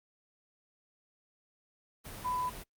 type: tone in noise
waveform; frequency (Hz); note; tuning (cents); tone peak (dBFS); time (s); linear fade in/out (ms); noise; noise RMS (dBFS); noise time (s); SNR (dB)
sine; 999; B5; +20; -31; 2.24-2.5; 20; pink; -45; 2.04-2.64; +11
effects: noise-tail reverb RT60 0.1 s tail -25 dB re dry + Opus 32 kbps